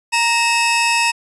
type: tone pair together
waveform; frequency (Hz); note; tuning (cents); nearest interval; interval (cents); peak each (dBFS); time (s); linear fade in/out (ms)
sawtooth; 932.3 / 2597; A#5 / E7; 0 / -26; octave + tritone; 1774; -13; 0.12-1.12; 20
effects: resampled to 24000 Hz